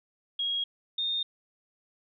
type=tone pair in turn; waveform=sine; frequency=3287 / 3660 Hz; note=G#7 / A#7; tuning=-19 / -32 cents; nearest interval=major second; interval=187 cents; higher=second; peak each=-27 dBFS; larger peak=neither; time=0.39-0.64 / 0.98-1.23 s; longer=neither; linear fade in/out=5 ms; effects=none

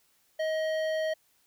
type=tone with hard clipping; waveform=sine; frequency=631 Hz; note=D#5; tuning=24 cents sharp; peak=-29 dBFS; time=0.39-1.14 s; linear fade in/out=10 ms; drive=12 dB; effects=white hiss -68 dBFS RMS until 1.46 s

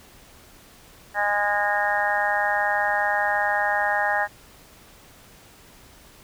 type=harmonic tone; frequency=205.4 Hz; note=G#3; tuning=19 cents flat; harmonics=3 / 4 / 5 / 6 / 7 / 8 / 9; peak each=-29 / -24 / -33 / -35 / -34 / -26 / -26 dBFS; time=1.14-4.28 s; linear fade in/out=50 ms; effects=pink hiss -50 dBFS RMS until 6.23 s

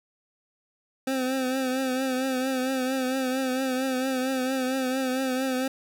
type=tone with vibrato; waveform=25% pulse; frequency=260.3 Hz; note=C4; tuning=9 cents flat; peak=-21 dBFS; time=1.07-5.68 s; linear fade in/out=5 ms; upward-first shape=triangle; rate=4.4 Hz; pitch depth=56 cents each way; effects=none

